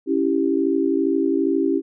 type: chord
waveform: sine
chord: C# diminished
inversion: none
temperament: equal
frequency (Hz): 277.2 / 329.6 / 392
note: C#4 / E4 / G4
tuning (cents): 0 / 0 / 0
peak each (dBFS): -21 / -21 / -22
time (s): 0.06-1.82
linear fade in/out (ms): 50
effects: none